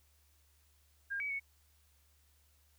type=tone with pitch steps; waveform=sine; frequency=1610 / 2276 / 2216 Hz; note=G6 / C#7 / C#7; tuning=+46 / +45 / -1 cents; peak=-35 dBFS; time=1.1-1.4 s; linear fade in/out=20 ms; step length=100 ms; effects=added 73 Hz sine -68 dBFS peak until 2.78 s + white hiss -72 dBFS RMS until 2.78 s